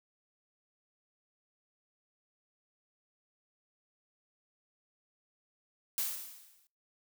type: noise with exponential decay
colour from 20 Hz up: blue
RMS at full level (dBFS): -31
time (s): 5.98-6.67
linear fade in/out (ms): 0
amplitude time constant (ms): 150
effects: noise-tail reverb RT60 0.4 s tail -26 dB re dry